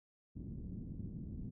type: low-pass noise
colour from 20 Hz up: white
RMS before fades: -45 dBFS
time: 0.35-1.51 s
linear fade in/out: 20 ms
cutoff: 220 Hz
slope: 24 dB/octave
effects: none